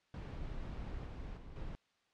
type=noise with level steps; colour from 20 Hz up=brown; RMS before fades=-43 / -45 / -51 / -44 dBFS; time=0.14-1.75 s; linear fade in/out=0 ms; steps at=1.06 / 1.37 / 1.56 s; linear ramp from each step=2 ms; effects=white hiss -75 dBFS RMS until 2.13 s + low-pass 4000 Hz 12 dB/octave